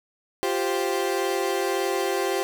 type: chord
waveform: 30% pulse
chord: F suspended second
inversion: none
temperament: equal with one note detuned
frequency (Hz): 350.2 / 392 / 523.3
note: F4 / G4 / C5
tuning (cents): +5 / 0 / 0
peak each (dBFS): -26 / -23 / -27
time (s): 0.43-2.43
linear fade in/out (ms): 0
effects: none